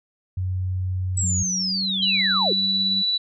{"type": "tone", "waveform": "sine", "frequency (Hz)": 92.5, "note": "F#2", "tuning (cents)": 0, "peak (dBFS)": -22, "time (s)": [0.37, 1.43], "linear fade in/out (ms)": 5}
{"type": "linear sweep", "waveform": "sine", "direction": "down", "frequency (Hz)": [7902, 320], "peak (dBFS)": -22, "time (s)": [1.17, 2.53], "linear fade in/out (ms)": 5}
{"type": "tone with pitch glide", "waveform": "sine", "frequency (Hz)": [182.3, 191.58], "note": ["F#3", "G3"], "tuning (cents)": [-25, -39], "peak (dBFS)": -28, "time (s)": [1.22, 3.03], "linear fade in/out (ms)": 20, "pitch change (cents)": 86, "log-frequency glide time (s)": [1.43, 1.82]}
{"type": "tone with tremolo", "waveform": "sine", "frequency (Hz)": 3951, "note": "B7", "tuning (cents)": 0, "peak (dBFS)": -18, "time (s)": [2.02, 3.18], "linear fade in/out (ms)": 10, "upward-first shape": "sine", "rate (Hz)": 18, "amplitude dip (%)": 25}
{"effects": []}